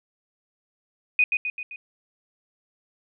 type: tone with echo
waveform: sine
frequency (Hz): 2486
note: D#7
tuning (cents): -2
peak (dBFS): -15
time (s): 1.19-1.24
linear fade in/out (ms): 2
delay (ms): 130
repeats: 4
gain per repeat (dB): -5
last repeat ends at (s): 1.76
effects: none